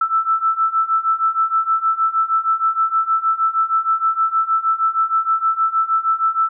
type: beating tone pair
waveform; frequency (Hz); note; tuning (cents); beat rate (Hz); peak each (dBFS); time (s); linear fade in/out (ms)
sine; 1318.5 / 1324.9; E6 / E6; 0 / +8; 6.4; -19 / -17; 0.01-6.49; 5
effects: none